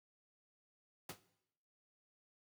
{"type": "noise with exponential decay", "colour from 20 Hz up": "pink", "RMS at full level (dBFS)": -41, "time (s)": [1.09, 1.21], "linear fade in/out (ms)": 5, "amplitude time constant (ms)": 24, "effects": ["noise-tail reverb RT60 0.8 s tail -17 dB re dry", "high-pass 100 Hz 12 dB/octave"]}